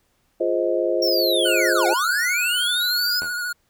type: chord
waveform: sine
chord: F minor seventh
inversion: none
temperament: just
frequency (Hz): 349.2 / 419.1 / 523.8 / 628.6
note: F4 / Ab4 / C5 / Eb5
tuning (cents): 0 / +16 / +2 / +18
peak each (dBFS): -23 / -27 / -23 / -24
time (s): 0.4-1.94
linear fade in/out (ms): 10
type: linear two-way sweep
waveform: square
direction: down then up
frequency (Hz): 5588 to 698.5 to 5110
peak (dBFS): -21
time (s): 1.02-3.2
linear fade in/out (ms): 5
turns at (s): 1.87
type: tone with vibrato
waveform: square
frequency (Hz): 1450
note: F#6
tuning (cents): -35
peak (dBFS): -25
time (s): 1.45-3.53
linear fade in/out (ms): 10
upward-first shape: sine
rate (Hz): 13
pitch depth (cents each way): 32
type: tone with exponential decay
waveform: 5% pulse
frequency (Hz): 83.4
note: E2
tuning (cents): +21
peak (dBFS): -21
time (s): 3.22-3.39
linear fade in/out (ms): 0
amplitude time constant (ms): 35
effects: pink hiss -66 dBFS RMS until 3.69 s